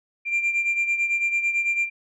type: beating tone pair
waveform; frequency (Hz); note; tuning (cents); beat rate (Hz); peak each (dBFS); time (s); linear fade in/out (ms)
sine; 2375 / 2384; D7 / D7; +19 / +25; 9; -20 / -26; 0.25-1.9; 50
effects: tanh soft clip ceiling -17 dBFS